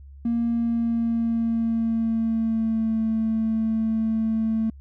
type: tone with pitch glide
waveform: triangle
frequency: 233.6 to 222.2 Hz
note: A#3 to A3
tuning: +4 to +17 cents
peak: -17 dBFS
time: 0.25-4.7 s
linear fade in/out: 5 ms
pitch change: -87 cents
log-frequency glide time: 0.46-3 s
effects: tanh soft clip ceiling -17 dBFS + added 69 Hz sine -41 dBFS peak until 4.8 s